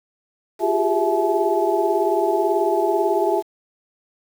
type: tone cluster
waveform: sine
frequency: 349.5 / 392 / 410.2 / 660 / 858 Hz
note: F4 / G4 / G#4 / E5 / A5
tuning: +1 / 0 / -21 / +2 / -44 cents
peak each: -23 dBFS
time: 0.59-3.43 s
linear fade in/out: 50 ms
effects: 7-bit